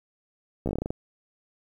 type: slowing click train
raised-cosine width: 2 ms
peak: -15 dBFS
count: 10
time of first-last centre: 0.66-0.905 s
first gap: 14 ms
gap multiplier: 1.16
effects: 9-bit